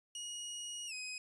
20% pulse tone with pitch glide, 2892 to 2518 Hz, F#7 to D#7, -40 to +20 cents, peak -36 dBFS, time 0.15-1.18 s, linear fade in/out 2 ms, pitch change -240 cents, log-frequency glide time 0.87-0.93 s, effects resampled to 24000 Hz

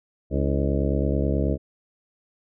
harmonic tone with a mistuned harmonic, 69.3 Hz, C#2, in tune, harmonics 1 / 2 / 3 / 4 / 5 / 6 / 7 / 8 / 9, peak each -24 / -27 / -29 / -30 / -31 / -32 / -32 / -33 / -34 dBFS, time 0.3-1.58 s, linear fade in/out 50 ms, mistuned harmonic 5, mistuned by -95 cents, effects none

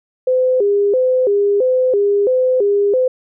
sine tone with vibrato, 455 Hz, A#4, 42 cents flat, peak -11 dBFS, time 0.27-3.08 s, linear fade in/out 5 ms, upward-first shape square, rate 1.5 Hz, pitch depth 200 cents each way, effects none

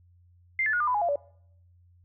sine tone with pitch steps, 2093 / 1739.8 / 1446.2 / 1202.1 / 999.2 / 830.6 / 690.4 / 573.9 Hz, C7 / A6 / F#6 / D6 / B5 / G#5 / F5 / D5, 0 / -20 / -40 / +40 / +20 / 0 / -20 / -40 cents, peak -23 dBFS, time 0.59-1.158 s, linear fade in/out 2 ms, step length 71 ms, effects noise-tail reverb RT60 0.7 s tail -23 dB re dry + added 88 Hz sine -56 dBFS peak until 2.04 s

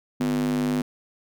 square tone with high-pass filter, 50.2 Hz, G1, 42 cents sharp, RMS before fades -24 dBFS, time 0.2-0.82 s, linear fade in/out 5 ms, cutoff 220 Hz, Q 8.3, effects none

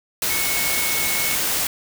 sine tone in noise, 2200 Hz, C#7, 14 cents flat, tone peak -26 dBFS, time 0.3-1.35 s, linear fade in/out 2 ms, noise white, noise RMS -22 dBFS, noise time 0.22-1.67 s, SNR -7 dB, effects none

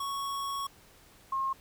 square / sine tone pair in turn, 1108.7 / 1072.8 Hz, C#6 / C6, 0 / +43 cents, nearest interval minor second, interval 57 cents, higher first, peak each -33 / -28 dBFS, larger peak second, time 0-0.67 / 1.32-1.53 s, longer first, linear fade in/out 5 ms, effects pink hiss -58 dBFS RMS until 1.6 s

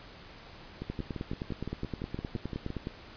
two click trains, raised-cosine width 3 ms, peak -23 / -21 dBFS, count 12 / 20, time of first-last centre 0.82-2.704 / 0.9-2.871 s, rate 5.84 / 9.64 Hz, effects pink hiss -50 dBFS RMS until 3.16 s + resampled to 11025 Hz

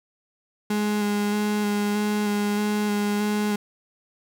35% pulse tone with vibrato, 207.7 Hz, G#3, in tune, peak -20 dBFS, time 0.7-3.56 s, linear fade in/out 5 ms, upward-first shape square, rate 1.6 Hz, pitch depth 13 cents each way, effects none

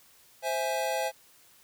square chord, C augmented, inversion none, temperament equal, 523.3 / 659.3 / 830.6 Hz, C5 / E5 / G#5, 0 / 0 / 0 cents, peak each -33 dBFS, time 0.42-1.12 s, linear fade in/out 50 ms, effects white hiss -59 dBFS RMS until 1.63 s

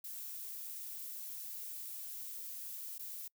violet noise with dropouts, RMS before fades -45 dBFS, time 0.04-3.28 s, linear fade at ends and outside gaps 5 ms, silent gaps 2.982-2.992 s, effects noise-tail reverb RT60 0.1 s tail -26 dB re dry

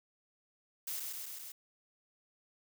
blue noise with echo, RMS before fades -39 dBFS, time 0.87-1 s, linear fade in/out 5 ms, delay 130 ms, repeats 4, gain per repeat -2 dB, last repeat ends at 1.52 s, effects none

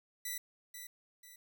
5% pulse tone with echo, 1975.5 Hz, B6, in tune, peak -27 dBFS, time 0.25-0.38 s, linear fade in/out 5 ms, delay 490 ms, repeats 2, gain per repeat -8 dB, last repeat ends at 1.36 s, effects none

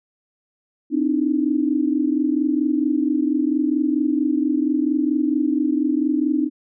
sine tone cluster, 258.8 / 299.6 / 324 Hz, C4 / D4 / E4, -19 / +35 / -30 cents, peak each -22 / -19 / -25 dBFS, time 0.9-6.5 s, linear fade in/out 50 ms, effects none

